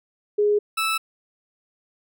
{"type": "tone pair in turn", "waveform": ["sine", "20% pulse"], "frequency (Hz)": [415.3, 1312.8], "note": ["G#4", "E6"], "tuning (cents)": [0, -8], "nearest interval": "octave + minor sixth", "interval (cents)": 1992, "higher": "second", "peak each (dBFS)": -16, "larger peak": "neither", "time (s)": [[0.38, 0.59], [0.77, 0.98]], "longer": "neither", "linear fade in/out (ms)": 10, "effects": []}